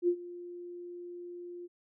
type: tone with ADSR envelope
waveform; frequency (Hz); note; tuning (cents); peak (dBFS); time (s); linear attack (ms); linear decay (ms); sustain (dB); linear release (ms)
sine; 351.1; F4; +9; -22; 0.02-1.68; 60; 74; -19; 29
effects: none